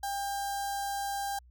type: tone with notch filter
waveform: sawtooth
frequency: 797 Hz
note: G5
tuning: 28 cents sharp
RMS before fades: -34 dBFS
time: 0.03-1.39 s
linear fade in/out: 5 ms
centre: 2400 Hz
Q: 0.77
effects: added 61 Hz sine -54 dBFS peak until 1.5 s